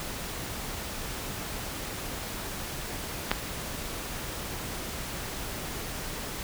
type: clicks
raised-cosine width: 0.3 ms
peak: -18 / -7 dBFS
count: 2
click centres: 3.31 / 3.315 s
effects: pink hiss -36 dBFS RMS until 6.43 s